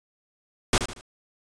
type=noise with echo; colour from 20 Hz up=pink; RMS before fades=-19 dBFS; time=0.73-0.78 s; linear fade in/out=2 ms; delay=77 ms; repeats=3; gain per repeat=-9 dB; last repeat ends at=1.011 s; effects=resampled to 22050 Hz